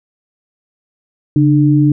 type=tone pair together; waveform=sine; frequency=141.4 / 299.6 Hz; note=C#3 / D4; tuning=+35 / +35 cents; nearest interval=octave + minor second; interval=1300 cents; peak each=-10 dBFS; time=1.36-1.92 s; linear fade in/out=2 ms; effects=none